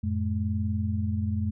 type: tone cluster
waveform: sine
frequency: 90.1 / 110.8 / 213.3 Hz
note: F#2 / A2 / G#3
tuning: -45 / +13 / +46 cents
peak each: -27 / -33 / -30 dBFS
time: 0.03-1.51 s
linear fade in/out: 10 ms
effects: none